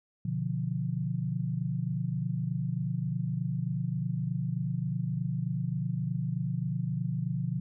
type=chord; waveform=sine; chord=B diminished; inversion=none; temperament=equal; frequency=123.47 / 146.83 / 174.61 Hz; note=B2 / D3 / F3; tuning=0 / 0 / 0 cents; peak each=-33 dBFS; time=0.25-7.6 s; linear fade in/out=5 ms; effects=none